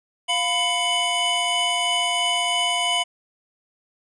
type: tone cluster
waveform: square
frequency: 701 / 996 / 2218 / 2991 Hz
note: F5 / B5 / C#7 / F#7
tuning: +6 / +14 / 0 / +18 cents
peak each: -27 / -29 / -29 / -23 dBFS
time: 0.28-3.04 s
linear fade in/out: 20 ms
effects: resampled to 22050 Hz